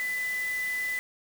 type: tone in noise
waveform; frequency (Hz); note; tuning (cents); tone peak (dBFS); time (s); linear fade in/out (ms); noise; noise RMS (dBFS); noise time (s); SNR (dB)
sine; 2000; B6; +21; -28; 0-0.99; 0; white; -42; 0-0.99; +11
effects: none